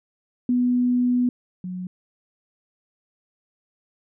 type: tone pair in turn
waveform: sine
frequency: 246.9 / 182.41 Hz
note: B3 / F#3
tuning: 0 / -24 cents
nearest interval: perfect fourth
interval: 524 cents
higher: first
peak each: -17 / -28 dBFS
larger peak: first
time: 0.49-1.29 / 1.64-1.87 s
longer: first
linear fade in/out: 2 ms
effects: none